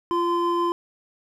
triangle tone pair together, 345.6 / 1030 Hz, F4 / C6, -18 / -28 cents, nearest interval octave + perfect fifth, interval 1890 cents, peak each -21 dBFS, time 0.11-0.72 s, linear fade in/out 0 ms, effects none

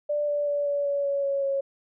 sine tone with pitch steps, 589 / 583.2 / 577.5 / 571.9 / 566.3 / 560.8 / 555.3 / 549.9 Hz, D5 / D5 / D5 / D5 / C#5 / C#5 / C#5 / C#5, +5 / -12 / -29 / -46 / +37 / +20 / +3 / -14 cents, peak -23 dBFS, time 0.09-1.61 s, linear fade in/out 10 ms, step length 190 ms, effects none

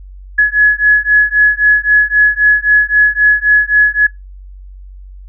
sine beating tone pair, 1691 / 1694.8 Hz, G#6 / G#6, +31 / +35 cents, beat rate 3.8 Hz, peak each -10 dBFS, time 0.38-4.07 s, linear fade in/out 10 ms, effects noise-tail reverb RT60 0.2 s tail -26 dB re dry + added 47 Hz sine -30 dBFS peak until 5.28 s

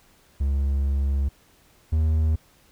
triangle tone pair in turn, 69.2 / 78.59 Hz, C#2 / D#2, -2 / +18 cents, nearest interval major second, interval 220 cents, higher second, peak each -18 / -16 dBFS, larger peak second, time 0.4-1.29 / 1.92-2.36 s, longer first, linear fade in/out 10 ms, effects pink hiss -58 dBFS RMS until 2.71 s

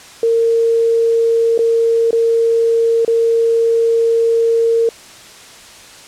sine tone with dropouts, 459.1 Hz, A#4, 26 cents flat, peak -10 dBFS, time 0.23-4.89 s, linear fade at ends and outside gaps 2 ms, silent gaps 1.578-1.59 / 2.108-2.129 / 3.049-3.078 s, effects white hiss -38 dBFS RMS until 6.07 s + low-pass 8000 Hz 12 dB/octave

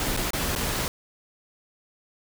pink noise with dropouts, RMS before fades -27 dBFS, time 0-0.88 s, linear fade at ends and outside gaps 1 ms, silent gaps 0.166-0.173 / 0.306-0.333 / 0.552-0.56 s, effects none

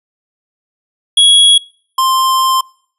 square tone pair in turn, 3331 / 1049.2 Hz, G#7 / C6, +4 / +4 cents, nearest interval octave + minor sixth, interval 2000 cents, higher first, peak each -5 / -10 dBFS, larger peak first, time 1.17-1.58 / 1.98-2.61 s, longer second, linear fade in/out 5 ms, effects noise-tail reverb RT60 0.6 s tail -25 dB re dry + resampled to 32000 Hz

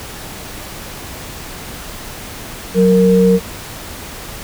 sine tone pair together, 185 / 463.1 Hz, F#3 / A#4, 0 / -11 cents, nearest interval octave + major third, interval 1589 cents, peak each -10 dBFS, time 2.74-3.4 s, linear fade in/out 50 ms, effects pink hiss -30 dBFS RMS until 4.43 s

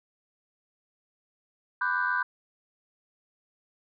sine chord, G major seventh, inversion first, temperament equal with one note detuned, 999.2 / 1174.7 / 1480 / 1568 Hz, B5 / D6 / F#6 / G6, +20 / 0 / 0 / 0 cents, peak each -30 / -34 / -29 / -28 dBFS, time 1.81-2.23 s, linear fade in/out 5 ms, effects tanh soft clip ceiling -16 dBFS

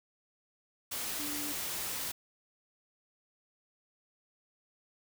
sine tone in noise, 293.7 Hz, D4, in tune, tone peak -41 dBFS, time 1.19-1.53 s, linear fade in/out 10 ms, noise white, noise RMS -37 dBFS, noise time 0.91-2.12 s, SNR -7 dB, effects none

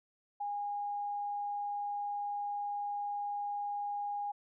sine tone, 818 Hz, G#5, 26 cents flat, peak -34 dBFS, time 0.4-4.32 s, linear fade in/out 10 ms, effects none

